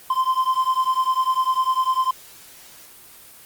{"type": "beating tone pair", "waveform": "triangle", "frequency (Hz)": [1033, 1043], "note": ["C6", "C6"], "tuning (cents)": [-22, -6], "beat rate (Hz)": 10, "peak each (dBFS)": -19, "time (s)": [0.1, 2.11], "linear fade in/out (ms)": 5, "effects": ["white hiss -45 dBFS RMS until 3.45 s", "Opus 24 kbps"]}